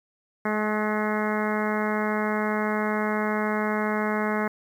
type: harmonic tone with a mistuned harmonic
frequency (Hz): 212.6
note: G#3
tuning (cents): +41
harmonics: 1 / 2 / 3 / 4 / 5 / 6 / 7 / 8 / 9 / 10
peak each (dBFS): -27 / -30 / -32 / -33 / -34 / -35 / -35 / -36 / -37 / -37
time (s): 0.45-4.48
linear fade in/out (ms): 5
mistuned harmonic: 5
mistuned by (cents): +19
effects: 9-bit